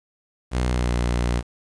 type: tone with pitch glide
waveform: sawtooth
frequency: 62 to 60.03 Hz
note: B1 to B1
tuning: +7 to -48 cents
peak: -16 dBFS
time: 0.51-1.43 s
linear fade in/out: 50 ms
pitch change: -55 cents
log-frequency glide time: 0.71-0.9 s
effects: resampled to 22050 Hz + 8-bit